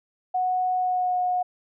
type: tone with pitch glide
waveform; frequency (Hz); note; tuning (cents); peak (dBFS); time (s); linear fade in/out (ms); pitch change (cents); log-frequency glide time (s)
sine; 736 to 725.9; F#5 to F#5; -9 to -33; -21; 0.34-1.43; 10; -24; 0.75-1.19
effects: none